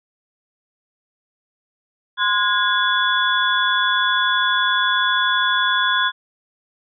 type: tone cluster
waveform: sine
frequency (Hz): 1037 / 1447 / 1648 / 3424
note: C6 / F#6 / G#6 / A7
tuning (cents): -16 / -39 / -14 / -48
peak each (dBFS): -21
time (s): 2.17-6.12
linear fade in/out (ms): 50
effects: none